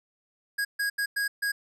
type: tone bursts at uneven times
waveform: square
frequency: 1645 Hz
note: G#6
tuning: 17 cents flat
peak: -26 dBFS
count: 5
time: 0.58-0.65 / 0.79-0.9 / 0.98-1.06 / 1.16-1.28 / 1.42-1.52 s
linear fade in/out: 10 ms
effects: resampled to 32000 Hz